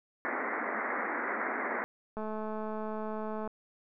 white band-pass noise, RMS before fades -34 dBFS, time 0.25-1.84 s, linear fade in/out 0 ms, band 210 to 2100 Hz, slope 96 dB/octave
click train, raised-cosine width 1 ms, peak -25 dBFS, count 283, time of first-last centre 2.17-3.476 s, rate 216 Hz
effects none

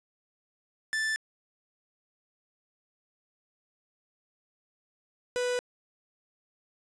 45% pulse tone pair in turn, 1760 / 493.9 Hz, A6 / B4, 0 / 0 cents, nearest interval octave + minor seventh, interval 2200 cents, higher first, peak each -27 / -27 dBFS, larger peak neither, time 0.93-1.16 / 5.36-5.59 s, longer neither, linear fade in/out 0 ms, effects resampled to 22050 Hz + 9-bit

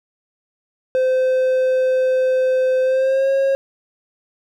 triangle tone with pitch glide, 516 to 542.6 Hz, C5 to C#5, -24 to -37 cents, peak -12 dBFS, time 0.95-3.55 s, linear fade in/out 0 ms, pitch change +87 cents, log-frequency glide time 2.82-3.3 s, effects none

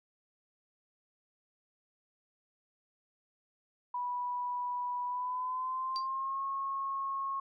sine tone with pitch glide, 982 to 1089.6 Hz, B5 to C#6, -10 to -30 cents, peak -32 dBFS, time 3.94-7.4 s, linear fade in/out 5 ms, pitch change +180 cents, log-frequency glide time 5.05-6.44 s
sine tone with exponential decay, 4699 Hz, D8, in tune, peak -31 dBFS, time 5.96-6.07 s, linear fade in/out 0 ms, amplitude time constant 23 ms
effects MP3 64 kbps

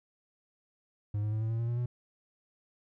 triangle tone with pitch steps, 103.83 / 106.26 / 108.74 / 111.28 / 113.88 / 116.55 / 119.27 / 122.06 Hz, G#2 / G#2 / A2 / A2 / A#2 / A#2 / A#2 / B2, 0 / +40 / -20 / +20 / -40 / 0 / +40 / -20 cents, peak -27 dBFS, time 1.14-1.86 s, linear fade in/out 5 ms, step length 90 ms, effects none

